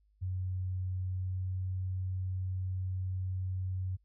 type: tone with pitch glide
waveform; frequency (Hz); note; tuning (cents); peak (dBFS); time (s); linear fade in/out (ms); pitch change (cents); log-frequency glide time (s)
sine; 92.5 to 93.09; F#2 to F#2; 0 to +11; -32; 0.21-3.97; 20; +11; 1.04-1.62
effects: added 51 Hz sine -66 dBFS peak until 4.04 s